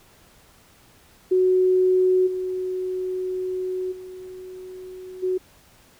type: tone with level steps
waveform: sine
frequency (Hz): 370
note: F#4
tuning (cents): 0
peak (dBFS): -15 / -24 / -35 / -20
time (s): 1.31-5.38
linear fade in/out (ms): 10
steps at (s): 2.26 / 3.91 / 5.22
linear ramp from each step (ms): 20
effects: pink hiss -54 dBFS RMS until 5.99 s